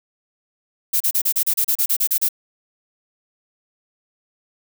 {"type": "noise bursts", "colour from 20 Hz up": "violet", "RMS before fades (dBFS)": -18, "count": 13, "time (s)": [0.93, 2.288], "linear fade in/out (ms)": 10, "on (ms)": 74, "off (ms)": 33, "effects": []}